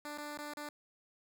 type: tone with dropouts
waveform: 10% pulse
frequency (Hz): 295.3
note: D4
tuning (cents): +10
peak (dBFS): -33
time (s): 0.05-0.69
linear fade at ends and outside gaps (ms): 1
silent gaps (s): 0.176-0.182 / 0.375-0.388 / 0.536-0.571
effects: none